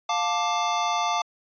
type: chord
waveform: square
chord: D minor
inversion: first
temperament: just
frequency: 704.8 / 881 / 1174.7 Hz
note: F5 / A5 / D6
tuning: +16 / +2 / 0 cents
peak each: -28 dBFS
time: 0.09-1.22 s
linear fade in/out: 5 ms
effects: resampled to 16000 Hz